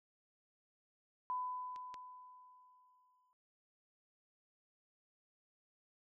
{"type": "tone with exponential decay", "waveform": "sine", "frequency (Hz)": 1002, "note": "B5", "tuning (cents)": 25, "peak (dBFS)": -35, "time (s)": [1.3, 3.33], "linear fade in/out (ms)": 0, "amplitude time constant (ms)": 440}
{"type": "clicks", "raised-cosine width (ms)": 0.2, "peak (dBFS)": [-39, -34], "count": 2, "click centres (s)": [1.761, 1.942]}
{"effects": []}